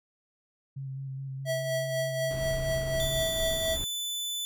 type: tone with vibrato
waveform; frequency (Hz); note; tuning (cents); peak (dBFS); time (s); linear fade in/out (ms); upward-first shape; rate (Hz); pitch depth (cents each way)
sine; 134.8; C#3; -48; -34; 0.76-3.23; 10; square; 4.8; 17
type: tone with tremolo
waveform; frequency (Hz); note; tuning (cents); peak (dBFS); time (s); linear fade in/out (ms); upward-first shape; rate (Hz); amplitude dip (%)
square; 651; E5; -22; -27; 1.45-3.78; 50; triangle; 4.1; 55
type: noise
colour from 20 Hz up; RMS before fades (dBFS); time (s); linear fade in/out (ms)
brown; -36; 2.31-3.84; 0
type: tone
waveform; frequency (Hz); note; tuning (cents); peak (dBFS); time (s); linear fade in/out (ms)
sawtooth; 3500; A7; -10; -28; 3-4.45; 0
effects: none